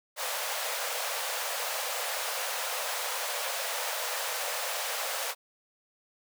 pink high-pass noise, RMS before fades -33 dBFS, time 0.16-5.35 s, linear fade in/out 50 ms, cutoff 480 Hz, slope 96 dB/octave, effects none

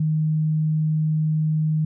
sine tone, 155.56 Hz, D#3, in tune, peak -18 dBFS, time 0-1.85 s, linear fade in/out 5 ms, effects none

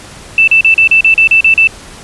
sine tone bursts, 2654 Hz, E7, 11 cents sharp, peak -3 dBFS, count 10, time 0.38-1.673 s, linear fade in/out 2 ms, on 96 ms, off 37 ms, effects pink hiss -32 dBFS RMS until 2.03 s + resampled to 24000 Hz

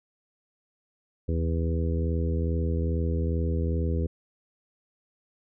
harmonic tone with a mistuned harmonic, 82.41 Hz, E2, in tune, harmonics 1 / 2 / 3 / 4 / 5 / 6, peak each -25 / -32 / -35 / -37 / -36 / -37 dBFS, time 1.28-4.07 s, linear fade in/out 10 ms, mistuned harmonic 1, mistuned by -73 cents, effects none

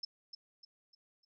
sine tone with echo, 5274 Hz, E8, in tune, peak -36 dBFS, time 0.03-0.05 s, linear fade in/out 5 ms, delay 300 ms, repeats 4, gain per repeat -8 dB, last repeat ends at 1.25 s, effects none

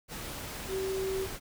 sine tone in noise, 382.7 Hz, G4, 42 cents flat, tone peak -30 dBFS, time 0.68-1.28 s, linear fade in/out 50 ms, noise pink, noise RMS -40 dBFS, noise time 0.08-1.4 s, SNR +7 dB, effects none

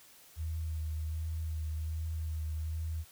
sine tone with vibrato, 79.1 Hz, D#2, 29 cents sharp, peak -33 dBFS, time 0.36-3.05 s, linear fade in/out 50 ms, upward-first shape sine, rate 1.3 Hz, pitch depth 27 cents each way, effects white hiss -58 dBFS RMS until 3.11 s

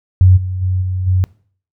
sine tone with level steps, 92.5 Hz, F#2, in tune, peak -4 / -18 / -13 / -16 / -10 dBFS, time 0.21-1.24 s, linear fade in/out 0 ms, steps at 0.36 / 0.61 / 0.81 / 1.06 s, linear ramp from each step 20 ms, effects noise-tail reverb RT60 0.5 s tail -23 dB re dry

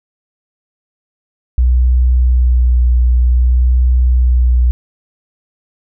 sine tone with vibrato, 61.6 Hz, B1, 4 cents flat, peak -7 dBFS, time 1.58-4.71 s, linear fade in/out 0 ms, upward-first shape sine, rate 0.54 Hz, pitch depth 19 cents each way, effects none

